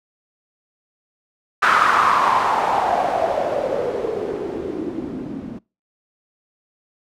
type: noise with low-pass filter sweep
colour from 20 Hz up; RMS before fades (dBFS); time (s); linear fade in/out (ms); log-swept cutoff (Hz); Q
blue; -20; 1.62-5.59; 10; 1400 to 230; 5.3
effects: noise-tail reverb RT60 0.3 s tail -25 dB re dry